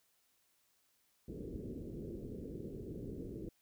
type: low-pass noise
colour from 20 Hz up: white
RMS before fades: -45 dBFS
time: 1.28-3.49 s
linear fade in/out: 5 ms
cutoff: 450 Hz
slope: 48 dB/octave
effects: white hiss -75 dBFS RMS until 3.61 s